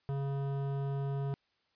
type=tone with hard clipping; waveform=sine; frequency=138.59 Hz; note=C#3; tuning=in tune; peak=-34 dBFS; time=0.09-1.34 s; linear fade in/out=0 ms; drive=14 dB; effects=white hiss -75 dBFS RMS until 1.75 s + resampled to 11025 Hz